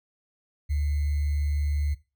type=tone with sample-and-hold; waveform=sine; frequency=73 Hz; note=D2; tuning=10 cents flat; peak=-23 dBFS; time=0.69-1.95 s; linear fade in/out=20 ms; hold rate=2100 Hz; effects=noise-tail reverb RT60 0.3 s tail -18 dB re dry